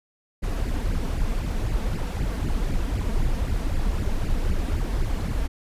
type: noise with flanger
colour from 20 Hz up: brown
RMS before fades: -24 dBFS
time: 0.42-5.48 s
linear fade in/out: 20 ms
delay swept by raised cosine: 0.4 to 4.5 ms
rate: 3.9 Hz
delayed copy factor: +0.75
effects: resampled to 32000 Hz